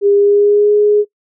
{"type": "tone with pitch glide", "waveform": "sine", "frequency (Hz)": [403.8, 416.6], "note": ["G#4", "G#4"], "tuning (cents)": [-49, 5], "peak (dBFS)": -7, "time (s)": [0.01, 1.05], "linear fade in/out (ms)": 50, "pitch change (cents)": 54, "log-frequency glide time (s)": [0.14, 0.73], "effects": ["noise-tail reverb RT60 0.1 s tail -22 dB re dry"]}